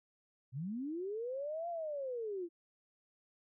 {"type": "linear two-way sweep", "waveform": "sine", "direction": "up then down", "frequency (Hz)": [116.54, 698.5, 328.8], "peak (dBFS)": -37, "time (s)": [0.52, 2.49], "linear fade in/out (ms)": 50, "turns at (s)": 1.69, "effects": []}